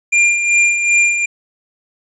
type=tone with tremolo; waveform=square; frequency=2395 Hz; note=D7; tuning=33 cents sharp; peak=-9 dBFS; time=0.12-1.26 s; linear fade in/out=10 ms; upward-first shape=sine; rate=2.6 Hz; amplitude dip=55%; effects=resampled to 22050 Hz